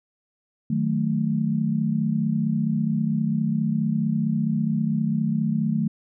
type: chord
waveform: sine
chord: D# diminished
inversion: none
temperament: equal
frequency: 155.56 / 185 / 220 Hz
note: D#3 / F#3 / A3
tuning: 0 / 0 / 0 cents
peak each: -25 / -27 / -23 dBFS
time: 0.7-5.88 s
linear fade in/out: 5 ms
effects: none